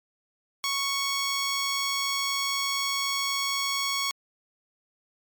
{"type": "tone", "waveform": "10% pulse", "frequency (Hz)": 1109, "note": "C#6", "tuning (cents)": 0, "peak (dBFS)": -17, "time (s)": [0.64, 4.11], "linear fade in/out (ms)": 0, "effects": ["MP3 96 kbps"]}